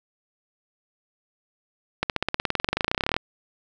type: accelerating click train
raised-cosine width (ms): 0.3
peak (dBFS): -6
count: 28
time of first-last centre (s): 2.03-3.165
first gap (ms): 68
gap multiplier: 0.96
effects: none